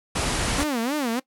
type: low-pass noise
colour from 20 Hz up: pink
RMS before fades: -25 dBFS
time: 0.15-0.64 s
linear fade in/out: 10 ms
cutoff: 11000 Hz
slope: 96 dB/octave
type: tone with vibrato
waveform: sawtooth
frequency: 262.1 Hz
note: C4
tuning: 3 cents sharp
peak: -19 dBFS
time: 0.58-1.2 s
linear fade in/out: 10 ms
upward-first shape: sine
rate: 3.3 Hz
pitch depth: 260 cents each way
effects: noise-tail reverb RT60 0.1 s tail -20 dB re dry